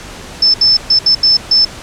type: tone bursts at uneven times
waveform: sine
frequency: 5274 Hz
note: E8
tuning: in tune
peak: -5 dBFS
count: 6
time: 0.42-0.54 / 0.61-0.77 / 0.9-0.99 / 1.06-1.15 / 1.23-1.37 / 1.51-1.65 s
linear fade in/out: 5 ms
effects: pink hiss -30 dBFS RMS until 1.82 s + low-pass 8000 Hz 12 dB/octave